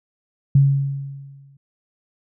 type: tone with exponential decay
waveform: sine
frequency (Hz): 138.59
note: C#3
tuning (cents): 0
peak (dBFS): -8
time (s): 0.55-1.57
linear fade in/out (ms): 5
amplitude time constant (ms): 220
effects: none